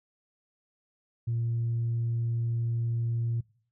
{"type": "tone", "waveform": "sine", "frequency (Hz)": 116.54, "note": "A#2", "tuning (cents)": 0, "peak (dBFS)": -25, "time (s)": [1.27, 3.41], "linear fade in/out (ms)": 10, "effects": ["noise-tail reverb RT60 0.5 s tail -23 dB re dry", "tanh soft clip ceiling -23 dBFS"]}